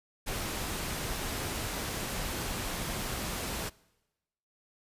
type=noise; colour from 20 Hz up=pink; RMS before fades=-35 dBFS; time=0.26-3.7 s; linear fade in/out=20 ms; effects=noise-tail reverb RT60 1.0 s tail -23 dB re dry + resampled to 32000 Hz